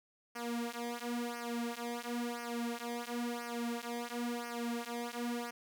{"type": "tone with flanger", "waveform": "sawtooth", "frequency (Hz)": 237.7, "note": "A#3", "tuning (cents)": 34, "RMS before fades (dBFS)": -39, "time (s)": [0.35, 5.51], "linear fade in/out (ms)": 10, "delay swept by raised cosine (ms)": [0.26, 4.96], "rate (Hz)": 0.97, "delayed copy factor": -0.95, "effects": []}